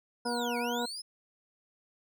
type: harmonic tone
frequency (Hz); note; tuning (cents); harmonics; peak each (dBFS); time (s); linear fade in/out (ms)
240; B3; -49; 1 / 2 / 3 / 4 / 6; -35 / -35 / -38 / -37 / -40; 0.25-0.86; 10
type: linear two-way sweep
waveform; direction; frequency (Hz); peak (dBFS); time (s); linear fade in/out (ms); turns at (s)
35% pulse; down then up; 5210 to 2180 to 5210; -36; 0.25-1.02; 10; 0.58
effects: none